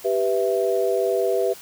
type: chord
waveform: sine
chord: E minor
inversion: first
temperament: equal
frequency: 392 / 493.9 / 659.3 Hz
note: G4 / B4 / E5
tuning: 0 / 0 / 0 cents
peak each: -22 / -23 / -24 dBFS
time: 0.04-1.54 s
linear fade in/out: 20 ms
effects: white hiss -43 dBFS RMS until 1.61 s